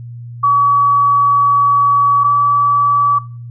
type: tone pair in turn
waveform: sine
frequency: 1137 / 1149.5 Hz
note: C#6 / D6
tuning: +44 / -37 cents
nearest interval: unison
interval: 19 cents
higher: second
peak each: -8 dBFS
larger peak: neither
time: 0.43-2.24 / 2.24-3.19 s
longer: first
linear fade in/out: 10 ms
effects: noise-tail reverb RT60 0.5 s tail -24 dB re dry + added 119 Hz sine -27 dBFS peak until 3.5 s